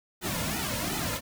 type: noise with flanger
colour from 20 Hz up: pink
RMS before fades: -31 dBFS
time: 0.21-1.21 s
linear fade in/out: 50 ms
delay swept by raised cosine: 1.8 to 2.64 ms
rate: 2.7 Hz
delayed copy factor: -0.95
effects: none